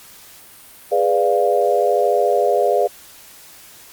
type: chord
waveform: sine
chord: G# diminished seventh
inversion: none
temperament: equal with one note detuned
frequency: 412.7 / 493.9 / 587.3 / 698.5 Hz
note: G#4 / B4 / D5 / F5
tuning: -11 / 0 / 0 / 0 cents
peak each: -19 dBFS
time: 0.91-2.88 s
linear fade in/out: 20 ms
effects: white hiss -43 dBFS RMS until 3.92 s + Opus 48 kbps